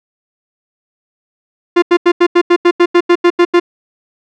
45% pulse tone bursts, 349.2 Hz, F4, in tune, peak -5 dBFS, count 13, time 1.76-3.599 s, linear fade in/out 10 ms, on 63 ms, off 85 ms, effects low-pass 3000 Hz 12 dB/octave

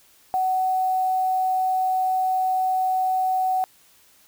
sine tone with quantisation, 749 Hz, F#5, 21 cents sharp, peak -19 dBFS, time 0.34-3.64 s, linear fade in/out 0 ms, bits 7, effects white hiss -56 dBFS RMS until 4.27 s

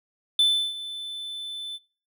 triangle tone with ADSR envelope, 3520 Hz, A7, in tune, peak -14 dBFS, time 0.39-1.79 s, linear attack 3 ms, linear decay 340 ms, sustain -16 dB, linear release 39 ms, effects noise-tail reverb RT60 0.4 s tail -24 dB re dry

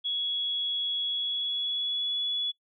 sine tone with pitch glide, 3353 to 3402 Hz, G#7 to G#7, +16 to +41 cents, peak -27 dBFS, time 0.04-2.52 s, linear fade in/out 20 ms, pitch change +25 cents, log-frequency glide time 1.05-2.19 s, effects noise-tail reverb RT60 0.1 s tail -22 dB re dry

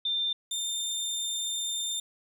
sine / 25% pulse tone pair in turn, 3590 / 3609 Hz, A7 / A7, +34 / +43 cents, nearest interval unison, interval 9 cents, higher second, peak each -26 / -26 dBFS, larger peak neither, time 0.05-0.33 / 0.51-2 s, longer second, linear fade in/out 5 ms, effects none

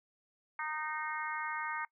harmonic tone, 308.1 Hz, D#4, 17 cents flat, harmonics 3 / 4 / 5 / 6 / 7, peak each -40 / -41 / -42 / -43 / -43 dBFS, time 0.59-1.85 s, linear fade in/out 2 ms, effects noise-tail reverb RT60 0.1 s tail -22 dB re dry

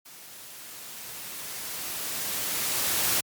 white noise with level ramp, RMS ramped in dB -47 to -24 dBFS, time 0.05-3.21 s, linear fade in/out 10 ms, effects high-pass 80 Hz 12 dB/octave + MP3 96 kbps

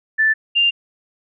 sine tone pair in turn, 1760 / 2794 Hz, A6 / F7, 0 / 0 cents, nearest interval minor sixth, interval 800 cents, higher second, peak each -12 dBFS, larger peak neither, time 0.18-0.34 / 0.55-0.71 s, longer neither, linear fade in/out 20 ms, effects none

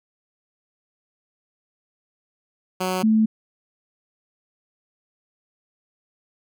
10% pulse / sine tone pair in turn, 185 / 219 Hz, F#3 / A3, 0 / -8 cents, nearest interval minor third, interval 292 cents, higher second, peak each -14 dBFS, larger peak neither, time 2.8-3.03 / 3.03-3.26 s, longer neither, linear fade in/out 10 ms, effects none

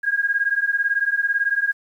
sine beating tone pair, 1623 / 1641 Hz, G#6 / G#6, -40 / -21 cents, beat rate 18 Hz, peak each -21 dBFS, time 0.03-1.73 s, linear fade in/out 20 ms, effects 9-bit

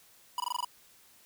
square tone bursts, 980 Hz, B5, 14 cents flat, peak -30 dBFS, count 7, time 0.38-0.647 s, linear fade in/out 2 ms, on 21 ms, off 20 ms, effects white hiss -60 dBFS RMS until 1.25 s

